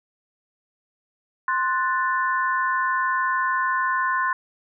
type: chord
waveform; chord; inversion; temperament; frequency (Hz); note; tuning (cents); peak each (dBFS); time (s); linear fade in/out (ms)
sine; F# diminished; second; equal; 1046.5 / 1480 / 1760; C6 / F#6 / A6; 0 / 0 / 0; -22 / -26 / -27; 1.48-4.33; 2
effects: none